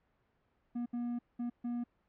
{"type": "tone bursts at uneven times", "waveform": "triangle", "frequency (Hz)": 240, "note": "B3", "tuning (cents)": -49, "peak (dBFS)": -32, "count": 4, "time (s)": [[0.75, 0.86], [0.93, 1.19], [1.39, 1.5], [1.64, 1.84]], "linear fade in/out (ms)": 10, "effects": ["pink hiss -75 dBFS RMS until 2.08 s", "low-pass 2000 Hz 12 dB/octave"]}